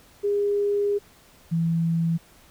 sine tone pair in turn, 407.4 / 165.93 Hz, G#4 / E3, -33 / +12 cents, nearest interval octave + major third, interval 1555 cents, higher first, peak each -20 dBFS, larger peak neither, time 0.23-0.99 / 1.51-2.18 s, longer first, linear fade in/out 20 ms, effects pink hiss -54 dBFS RMS until 2.5 s

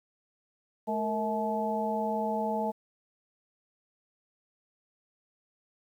harmonic tone with a mistuned harmonic, 215.5 Hz, A3, 36 cents flat, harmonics 1 / 2 / 3 / 4, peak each -33 / -35 / -33 / -32 dBFS, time 0.87-2.72 s, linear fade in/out 20 ms, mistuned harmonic 2, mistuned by +110 cents, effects 10-bit

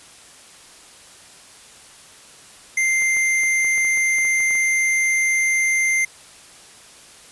square tone, 2092 Hz, C7, 1 cent flat, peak -17 dBFS, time 2.77-6.05 s, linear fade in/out 5 ms
clicks, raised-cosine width 0.5 ms, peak -24 dBFS, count 12, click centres 3.022 / 3.168 / 3.435 / 3.647 / 3.779 / 3.849 / 3.974 / 4.185 / 4.251 / 4.404 / 4.508 / 4.553 s
effects white hiss -45 dBFS RMS until 7.31 s + resampled to 24000 Hz

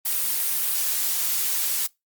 blue noise, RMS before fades -24 dBFS, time 0.05-1.87 s, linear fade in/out 10 ms, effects noise-tail reverb RT60 0.2 s tail -24 dB re dry + Opus 32 kbps

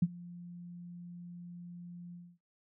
sine tone with ADSR envelope, 174.61 Hz, F3, in tune, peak -21 dBFS, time 0.02-2.38 s, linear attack 6 ms, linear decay 43 ms, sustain -23 dB, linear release 250 ms, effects noise-tail reverb RT60 0.2 s tail -23 dB re dry

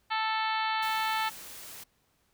harmonic tone, 440 Hz, A4, in tune, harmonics 2 / 3 / 4 / 5 / 6 / 7 / 8 / 9 / 10, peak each -30 / -34 / -36 / -38 / -40 / -41 / -42 / -43 / -44 dBFS, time 0.1-1.3 s, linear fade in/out 20 ms
white noise, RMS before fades -45 dBFS, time 0.82-1.84 s, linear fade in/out 10 ms
effects pink hiss -71 dBFS RMS until 2.33 s

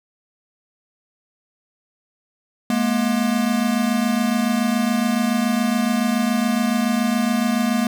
square tone pair together, 211.5 / 238.6 Hz, G#3 / A#3, +32 / +41 cents, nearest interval major second, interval 209 cents, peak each -22 / -20 dBFS, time 2.7-7.87 s, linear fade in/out 2 ms, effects none

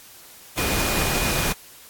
sine tone in noise, 2456 Hz, D#7, 23 cents flat, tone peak -31 dBFS, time 0.57-1.53 s, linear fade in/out 10 ms, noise pink, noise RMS -23 dBFS, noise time 0.57-1.53 s, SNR -11 dB, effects white hiss -46 dBFS RMS until 1.89 s + AAC 64 kbps

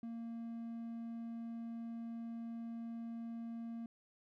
triangle tone, 230.7 Hz, A#3, 18 cents flat, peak -40 dBFS, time 0.03-3.86 s, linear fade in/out 2 ms, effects none

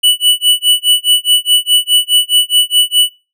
square tone with tremolo, 2960 Hz, F#7, in tune, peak -5 dBFS, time 0.03-3.1 s, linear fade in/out 10 ms, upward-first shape sine, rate 4.8 Hz, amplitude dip 100%, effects noise-tail reverb RT60 0.3 s tail -22 dB re dry

